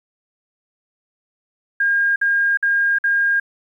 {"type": "tone bursts", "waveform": "sine", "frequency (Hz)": 1616, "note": "G#6", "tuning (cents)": -48, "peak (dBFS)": -14, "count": 4, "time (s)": [1.8, 3.399], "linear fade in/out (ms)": 5, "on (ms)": 360, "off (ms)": 53, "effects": ["9-bit"]}